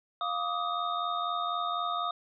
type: tone cluster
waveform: sine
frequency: 700 / 1168 / 1252 / 3681 Hz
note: F5 / D6 / D#6 / A#7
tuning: +4 / -10 / +10 / -23 cents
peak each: -35 / -35 / -32 / -39 dBFS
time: 0.21-2.11 s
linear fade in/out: 2 ms
effects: none